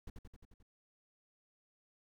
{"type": "noise with echo", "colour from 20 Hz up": "brown", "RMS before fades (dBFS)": -44, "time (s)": [0.07, 0.1], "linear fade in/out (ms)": 5, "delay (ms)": 88, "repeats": 6, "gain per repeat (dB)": -3, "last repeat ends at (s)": 0.628, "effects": []}